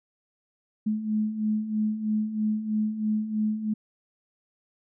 sine beating tone pair, 212.3 / 215.4 Hz, G#3 / A3, +38 / -37 cents, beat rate 3.1 Hz, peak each -31 / -25 dBFS, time 0.86-3.74 s, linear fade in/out 10 ms, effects none

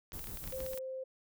clicks, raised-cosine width 0.2 ms, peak -30 dBFS, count 12, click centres 0.121 / 0.193 / 0.242 / 0.272 / 0.373 / 0.44 / 0.476 / 0.524 / 0.604 / 0.664 / 0.734 / 0.776 s
brown noise with tremolo, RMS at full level -44 dBFS, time 0.13-0.75 s, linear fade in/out 5 ms, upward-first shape sine, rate 6.7 Hz, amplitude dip 70%
violet noise, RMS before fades -46 dBFS, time 0.13-0.79 s, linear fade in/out 5 ms
sine tone, 523 Hz, C5, 1 cent flat, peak -38 dBFS, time 0.52-1.04 s, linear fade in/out 10 ms
effects none

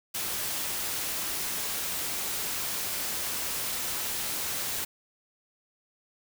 white noise, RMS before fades -32 dBFS, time 0.14-4.85 s, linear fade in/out 10 ms, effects none

